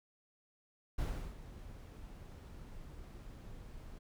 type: noise with ADSR envelope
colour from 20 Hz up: brown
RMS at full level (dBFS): -36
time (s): 0.98-3.99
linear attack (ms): 9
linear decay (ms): 350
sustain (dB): -14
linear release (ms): 16
effects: none